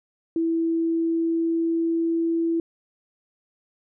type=tone with pitch glide; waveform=sine; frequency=329.6 to 332.1 Hz; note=E4 to E4; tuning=0 to +13 cents; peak=-20 dBFS; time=0.36-2.6 s; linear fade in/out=2 ms; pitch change=+13 cents; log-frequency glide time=0.63-2.47 s; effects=none